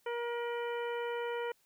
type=harmonic tone with a mistuned harmonic; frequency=474.5 Hz; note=A#4; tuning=31 cents sharp; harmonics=1 / 2 / 3 / 4 / 5 / 6; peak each=-35 / -41 / -45 / -47 / -49 / -51 dBFS; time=0.06-1.52 s; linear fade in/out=5 ms; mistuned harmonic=6; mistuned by=+84 cents; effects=white hiss -71 dBFS RMS until 1.65 s